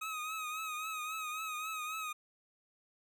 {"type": "tone with vibrato", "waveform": "25% pulse", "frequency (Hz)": 1262, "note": "D#6", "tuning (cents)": 24, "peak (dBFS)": -34, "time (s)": [0.01, 2.13], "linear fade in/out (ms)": 10, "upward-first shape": "triangle", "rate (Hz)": 3.7, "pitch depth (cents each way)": 61, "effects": []}